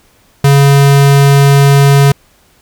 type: tone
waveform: square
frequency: 140 Hz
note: C#3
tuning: 18 cents sharp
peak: -4 dBFS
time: 0.44-2.12 s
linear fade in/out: 5 ms
effects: pink hiss -49 dBFS RMS until 2.61 s